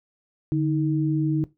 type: tone pair together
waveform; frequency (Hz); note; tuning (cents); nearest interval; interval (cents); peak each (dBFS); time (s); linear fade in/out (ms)
sine; 147.89 / 315.1; D3 / D#4; +12 / +22; octave + minor second; 1310; -22 / -23; 0.52-1.44; 0
effects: noise-tail reverb RT60 0.2 s tail -18 dB re dry